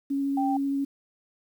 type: tone with vibrato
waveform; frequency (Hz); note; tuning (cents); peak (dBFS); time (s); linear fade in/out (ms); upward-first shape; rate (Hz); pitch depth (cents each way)
sine; 277.2; C#4; 0; -24; 0.1-0.85; 10; triangle; 13; 11
type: tone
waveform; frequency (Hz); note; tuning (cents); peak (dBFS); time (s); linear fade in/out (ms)
sine; 784; G5; 0; -26; 0.37-0.57; 5
effects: 9-bit